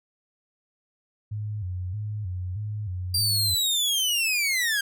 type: tone with vibrato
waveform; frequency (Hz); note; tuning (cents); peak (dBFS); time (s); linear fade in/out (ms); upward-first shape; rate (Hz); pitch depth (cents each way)
sine; 98; G2; 0; -28; 1.31-3.55; 10; square; 1.6; 130
type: linear sweep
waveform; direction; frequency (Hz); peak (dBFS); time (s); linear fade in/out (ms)
sawtooth; down; 4758 to 1586; -19; 3.14-4.81; 5
effects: none